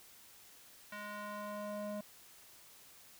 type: tone with band-pass filter sweep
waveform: square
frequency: 207.7 Hz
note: G#3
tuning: in tune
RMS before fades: -43 dBFS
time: 0.92-2.01 s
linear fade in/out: 5 ms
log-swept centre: 1700 to 500 Hz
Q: 1.5
effects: white hiss -59 dBFS RMS until 3.19 s